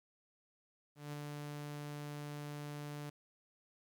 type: tone with ADSR envelope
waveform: sawtooth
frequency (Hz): 146.83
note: D3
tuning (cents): 0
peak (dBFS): -37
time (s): 0.95-3.1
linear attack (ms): 180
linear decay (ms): 10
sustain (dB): -2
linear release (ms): 8
effects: 12-bit